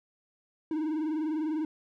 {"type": "tone with vibrato", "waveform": "triangle", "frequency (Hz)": 311.1, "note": "D#4", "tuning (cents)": 0, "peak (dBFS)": -26, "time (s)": [0.71, 1.65], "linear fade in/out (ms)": 2, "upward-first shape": "sine", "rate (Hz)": 20, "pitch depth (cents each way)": 80, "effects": []}